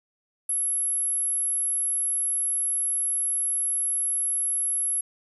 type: tone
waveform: sine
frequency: 11175 Hz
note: F9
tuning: in tune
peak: -23 dBFS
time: 0.49-5.01 s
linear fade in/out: 5 ms
effects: none